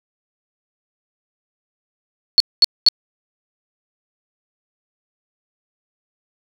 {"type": "tone bursts", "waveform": "sine", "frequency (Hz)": 4400, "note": "C#8", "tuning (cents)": -14, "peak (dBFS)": -6, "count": 3, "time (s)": [2.38, 2.886], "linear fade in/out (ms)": 0, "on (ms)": 22, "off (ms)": 220, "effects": []}